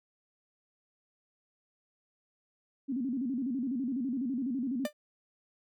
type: tone with vibrato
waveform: sine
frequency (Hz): 255.3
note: C4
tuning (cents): -42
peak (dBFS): -30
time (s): 2.88-4.87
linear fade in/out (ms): 20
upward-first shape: square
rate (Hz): 12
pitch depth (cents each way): 130
type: tone with exponential decay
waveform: 45% pulse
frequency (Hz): 596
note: D5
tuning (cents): +25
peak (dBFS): -27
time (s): 4.85-4.93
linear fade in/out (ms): 2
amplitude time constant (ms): 16
effects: none